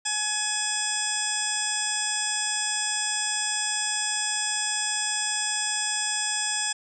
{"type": "harmonic tone with a mistuned harmonic", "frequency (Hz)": 845, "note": "G#5", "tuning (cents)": 30, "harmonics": [1, 2, 3, 4, 6, 7, 8, 9, 10], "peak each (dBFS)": [-36, -33, -37, -33, -32, -37, -36, -32, -32], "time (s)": [0.05, 6.73], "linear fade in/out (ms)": 10, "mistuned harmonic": 8, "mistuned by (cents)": 80, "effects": []}